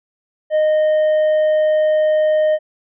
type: tone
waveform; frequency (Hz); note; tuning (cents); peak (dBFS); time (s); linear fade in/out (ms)
triangle; 617; D#5; -15; -10; 0.5-2.59; 50
effects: resampled to 8000 Hz